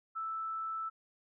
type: tone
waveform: sine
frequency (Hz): 1318.5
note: E6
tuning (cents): 0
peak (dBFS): -35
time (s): 0.15-0.9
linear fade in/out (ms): 20
effects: none